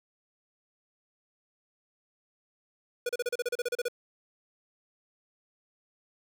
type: tone bursts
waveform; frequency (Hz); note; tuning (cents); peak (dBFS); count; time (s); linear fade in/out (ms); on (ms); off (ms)
square; 485.8; B4; -29; -28; 13; 3.06-3.884; 5; 32; 34
effects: 10-bit